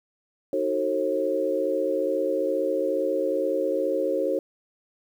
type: chord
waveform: sine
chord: D# diminished seventh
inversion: none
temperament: just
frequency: 311.1 / 373.4 / 448 / 537.6 Hz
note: D#4 / F#4 / A4 / C5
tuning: 0 / +16 / +31 / +47 cents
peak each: -30 / -29 / -29 / -25 dBFS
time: 0.53-4.39 s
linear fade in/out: 2 ms
effects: 9-bit